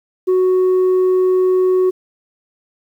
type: tone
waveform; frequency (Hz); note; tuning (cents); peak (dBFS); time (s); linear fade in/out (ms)
sine; 370; F#4; 0; -8; 0.27-1.91; 20
effects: tanh soft clip ceiling -10 dBFS + 8-bit